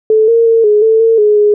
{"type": "tone with pitch steps", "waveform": "sine", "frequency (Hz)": [436.2, 461.1, 455.1, 419.2, 444, 452.8, 419.8, 416.6], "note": ["A4", "A#4", "A#4", "G#4", "A4", "A4", "G#4", "G#4"], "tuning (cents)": [-15, -19, -42, 16, 16, 50, 19, 5], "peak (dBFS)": -5, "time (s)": [0.1, 1.54], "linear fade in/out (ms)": 2, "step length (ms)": 180, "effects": []}